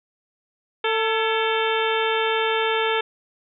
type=harmonic tone with a mistuned harmonic; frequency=445.8 Hz; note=A4; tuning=23 cents sharp; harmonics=1 / 2 / 3 / 4 / 5 / 6 / 7 / 8; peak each=-23 / -26 / -28 / -29 / -30 / -31 / -31 / -32 dBFS; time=0.84-3.01 s; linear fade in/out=5 ms; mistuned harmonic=4; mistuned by=-74 cents; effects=none